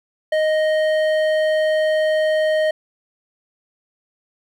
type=tone with hard clipping; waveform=sine; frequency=622.3 Hz; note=D#5; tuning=in tune; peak=-17 dBFS; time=0.32-2.71 s; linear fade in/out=5 ms; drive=10 dB; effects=none